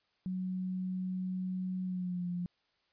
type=tone with pitch glide; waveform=sine; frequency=185 to 176.44 Hz; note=F#3 to F3; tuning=0 to +18 cents; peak=-33 dBFS; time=0.26-2.46 s; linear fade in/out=0 ms; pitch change=-82 cents; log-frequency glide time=1.84-2.27 s; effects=white hiss -75 dBFS RMS until 2.92 s + resampled to 11025 Hz